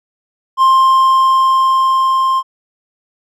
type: tone with level ramp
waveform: triangle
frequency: 1055 Hz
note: C6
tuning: 14 cents sharp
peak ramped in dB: -4 to -9 dBFS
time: 0.57-2.43 s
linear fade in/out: 50 ms
effects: none